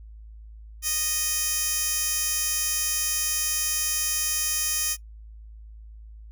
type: tone with high-pass filter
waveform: 15% pulse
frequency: 620 Hz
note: D#5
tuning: 6 cents flat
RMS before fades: -26 dBFS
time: 0.82-4.97 s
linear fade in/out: 50 ms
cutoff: 6100 Hz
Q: 0.65
effects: noise-tail reverb RT60 0.1 s tail -20 dB re dry + added 54 Hz sine -41 dBFS peak until 6.31 s